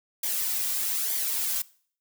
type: noise with flanger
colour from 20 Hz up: blue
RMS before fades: -28 dBFS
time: 0.23-1.62 s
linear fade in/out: 5 ms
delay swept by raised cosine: 0.74 to 2.34 ms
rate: 1.1 Hz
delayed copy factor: -0.5
effects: noise-tail reverb RT60 0.5 s tail -21 dB re dry